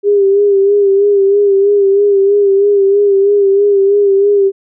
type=tone with vibrato; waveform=sine; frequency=400 Hz; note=G4; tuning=35 cents sharp; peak=-6 dBFS; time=0.03-4.52 s; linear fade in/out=50 ms; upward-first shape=sine; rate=3.1 Hz; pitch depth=45 cents each way; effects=none